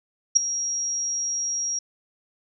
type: tone with ADSR envelope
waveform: sine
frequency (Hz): 5650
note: F8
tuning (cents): +19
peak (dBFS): -9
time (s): 0.35-1.79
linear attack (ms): 18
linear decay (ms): 6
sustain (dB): -15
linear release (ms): 4
effects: none